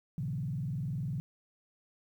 sine tone with vibrato, 138.59 Hz, C#3, in tune, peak -32 dBFS, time 0.18-1.2 s, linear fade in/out 0 ms, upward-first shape square, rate 20 Hz, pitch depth 290 cents each way, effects 11-bit

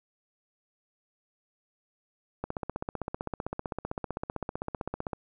click train, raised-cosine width 1 ms, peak -18 dBFS, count 43, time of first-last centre 2.44-5.132 s, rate 15.6 Hz, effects none

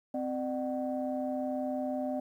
sine tone cluster, 259.6 / 601 / 753 Hz, C4 / D5 / F#5, -13 / +40 / +30 cents, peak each -33 / -34 / -39 dBFS, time 0.14-2.2 s, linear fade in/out 5 ms, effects tanh soft clip ceiling -22 dBFS + 11-bit

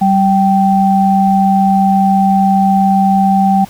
sine tone pair together, 193.63 / 779 Hz, G3 / G5, -21 / -11 cents, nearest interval 2 octaves, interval 2410 cents, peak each -10 dBFS, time 0.01-3.65 s, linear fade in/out 10 ms, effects pink hiss -38 dBFS RMS until 3.69 s

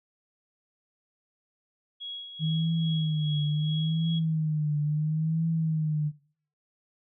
sine tone with tremolo, 3322 Hz, G#7, in tune, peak -34 dBFS, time 2-4.2 s, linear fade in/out 20 ms, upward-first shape sine, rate 2.4 Hz, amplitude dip 55%
sine tone with vibrato, 155.8 Hz, D#3, 3 cents sharp, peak -24 dBFS, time 2.39-6.12 s, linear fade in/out 50 ms, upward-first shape triangle, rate 0.73 Hz, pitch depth 97 cents each way
effects noise-tail reverb RT60 0.5 s tail -20 dB re dry

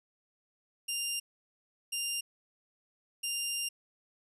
15% pulse tone bursts at uneven times, 2794 Hz, F7, in tune, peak -25 dBFS, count 3, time 0.88-1.2 / 1.92-2.21 / 3.23-3.69 s, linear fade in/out 10 ms, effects resampled to 32000 Hz

